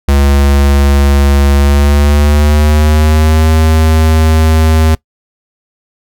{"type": "tone with pitch glide", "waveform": "square", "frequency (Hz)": [70.2, 79.25], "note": ["C#2", "D#2"], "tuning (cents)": [22, 32], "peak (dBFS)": -6, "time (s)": [0.08, 4.95], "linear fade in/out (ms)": 5, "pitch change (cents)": 210, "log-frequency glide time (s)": [1.54, 3.5], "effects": ["noise-tail reverb RT60 0.1 s tail -22 dB re dry"]}